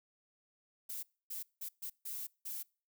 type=noise bursts at uneven times; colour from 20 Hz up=violet; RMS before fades=-42 dBFS; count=6; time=0.89-1.03 / 1.3-1.43 / 1.61-1.69 / 1.82-1.9 / 2.05-2.27 / 2.45-2.63 s; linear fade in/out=10 ms; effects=noise-tail reverb RT60 0.4 s tail -26 dB re dry